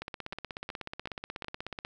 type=two click trains; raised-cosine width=0.3 ms; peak=-21 / -23 dBFS; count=31 / 4; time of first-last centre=0.02-1.849 / 0.33-1.445 s; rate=16.4 / 2.69 Hz; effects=none

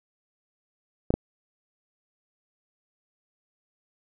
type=clicks; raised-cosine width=2 ms; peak=-9 dBFS; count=2; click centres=1.105 / 1.14 s; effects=none

